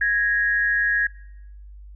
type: tone pair together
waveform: sine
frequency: 1656 / 1868.7 Hz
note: G#6 / A#6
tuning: -5 / +4 cents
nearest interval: major second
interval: 209 cents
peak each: -19 / -24 dBFS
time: 0.01-1.07 s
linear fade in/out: 5 ms
effects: noise-tail reverb RT60 0.8 s tail -22 dB re dry + added 50 Hz sine -39 dBFS peak until 1.95 s